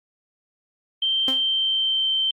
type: tone with pitch glide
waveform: sine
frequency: 3136 to 3113 Hz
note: G7 to G7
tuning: 0 to -13 cents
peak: -19 dBFS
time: 1.02-2.31 s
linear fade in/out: 5 ms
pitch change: -13 cents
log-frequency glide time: 1.31-2.12 s
type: tone with exponential decay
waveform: sawtooth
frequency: 262.5 Hz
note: C4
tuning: 6 cents sharp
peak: -20 dBFS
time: 1.28-1.46 s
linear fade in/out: 1 ms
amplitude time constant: 39 ms
effects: Opus 48 kbps